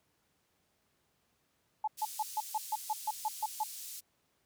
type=tone bursts; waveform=sine; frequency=861 Hz; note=A5; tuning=38 cents flat; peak=-29 dBFS; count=11; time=1.84-3.636 s; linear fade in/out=5 ms; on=36 ms; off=140 ms
type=band-pass noise; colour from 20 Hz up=white; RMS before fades=-45 dBFS; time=1.97-4.01 s; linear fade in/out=20 ms; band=4700 to 14000 Hz; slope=12 dB/octave
effects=pink hiss -75 dBFS RMS until 4.45 s + high-pass 80 Hz 12 dB/octave